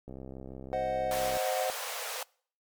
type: click train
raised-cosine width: 2 ms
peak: -30 dBFS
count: 86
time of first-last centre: 0.08-1.37 s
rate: 65.9 Hz
type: chord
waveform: triangle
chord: C diminished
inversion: none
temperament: equal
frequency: 523.3 / 622.3 / 740 Hz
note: C5 / Eb5 / Gb5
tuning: 0 / 0 / 0 cents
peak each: -31 / -32 / -30 dBFS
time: 0.73-1.7 s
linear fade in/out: 0 ms
type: high-pass noise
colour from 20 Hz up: pink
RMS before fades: -37 dBFS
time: 1.11-2.23 s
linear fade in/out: 2 ms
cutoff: 460 Hz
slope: 96 dB/octave
effects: noise-tail reverb RT60 0.5 s tail -25 dB re dry + MP3 96 kbps